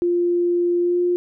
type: tone with pitch glide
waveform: sine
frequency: 349.2 to 353.7 Hz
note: F4 to F4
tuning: 0 to +22 cents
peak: -16 dBFS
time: 0.02-1.16 s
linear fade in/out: 0 ms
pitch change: +22 cents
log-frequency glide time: 0.8-1 s
effects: none